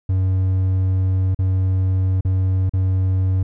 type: tone with dropouts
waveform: triangle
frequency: 93.9 Hz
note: F#2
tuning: 26 cents sharp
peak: -13 dBFS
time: 0.09-3.43 s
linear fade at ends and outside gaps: 5 ms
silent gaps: 1.347-1.389 / 2.209-2.249 / 2.695-2.735 s
effects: none